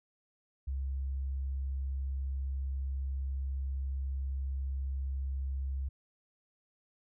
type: tone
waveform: sine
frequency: 67.3 Hz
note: C2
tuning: 49 cents sharp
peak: -32 dBFS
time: 0.67-5.89 s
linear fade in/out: 10 ms
effects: none